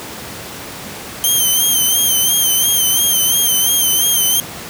5% pulse tone with vibrato, 3136 Hz, G7, in tune, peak -4 dBFS, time 1.24-4.4 s, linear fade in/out 0 ms, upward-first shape sine, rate 2.9 Hz, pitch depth 56 cents each way, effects pink hiss -29 dBFS RMS until 4.69 s + high-pass 100 Hz 12 dB/octave

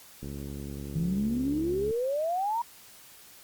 click train, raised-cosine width 3 ms, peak -26 dBFS, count 119, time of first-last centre 0.23-1.909 s, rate 70.3 Hz
sine exponential sweep, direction up, 155.56 to 966 Hz, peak -26 dBFS, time 0.95-2.62 s, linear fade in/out 5 ms
effects white hiss -52 dBFS RMS until 3.43 s + Opus 48 kbps

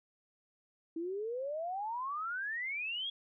sine exponential sweep, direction up, 320 to 3369 Hz, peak -35 dBFS, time 0.96-3.1 s, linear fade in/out 5 ms, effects none

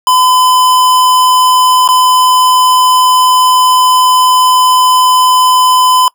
square tone with dropouts, 1013 Hz, B5, 44 cents sharp, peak -6 dBFS, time 0.07-6.08 s, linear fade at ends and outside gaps 1 ms, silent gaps 1.877-1.888 s, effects noise-tail reverb RT60 0.1 s tail -23 dB re dry

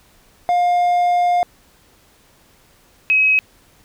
triangle / sine tone pair in turn, 708 / 2549 Hz, F5 / D#7, +23 / +41 cents, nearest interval octave + minor seventh, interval 2218 cents, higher second, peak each -11 dBFS, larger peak neither, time 0.49-1.43 / 3.1-3.39 s, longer first, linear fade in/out 0 ms, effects pink hiss -53 dBFS RMS until 3.84 s

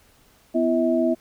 sine tone cluster, 250.7 / 336.4 / 644 Hz, B3 / E4 / E5, +26 / +35 / -41 cents, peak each -22 dBFS, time 0.54-1.15 s, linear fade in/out 20 ms, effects pink hiss -57 dBFS RMS until 1.2 s

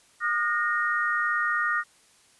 sine tone cluster, 1220 / 1437 / 1855 Hz, D#6 / F6 / A#6, -34 / +49 / -9 cents, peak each -28 / -27 / -27 dBFS, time 0.2-1.84 s, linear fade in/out 50 ms, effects white hiss -59 dBFS RMS until 2.39 s + resampled to 24000 Hz

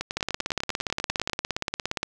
two click trains, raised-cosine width 0.2 ms, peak -11 / -9 dBFS, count 14 / 33, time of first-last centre 0.01-1.297 / 0.17-2.03 s, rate 10.1 / 17.2 Hz, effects none

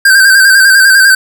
square tone with vibrato, 1568 Hz, G6, in tune, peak -3 dBFS, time 0.05-1.15 s, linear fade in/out 5 ms, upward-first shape square, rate 10 Hz, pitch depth 40 cents each way, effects none

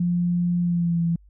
sine tone with pitch glide, 175 to 168.26 Hz, F3 to E3, +4 to +36 cents, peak -19 dBFS, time 0-1.16 s, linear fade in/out 5 ms, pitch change -68 cents, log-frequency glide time 0.61-1.02 s, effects added 50 Hz sine -49 dBFS peak until 1.29 s

